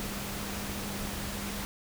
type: tone in noise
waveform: sine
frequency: 201.2 Hz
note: G3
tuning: 45 cents sharp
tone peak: -40 dBFS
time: 0-1.65 s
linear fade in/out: 0 ms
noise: pink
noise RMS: -37 dBFS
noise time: 0-1.65 s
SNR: -6 dB
effects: none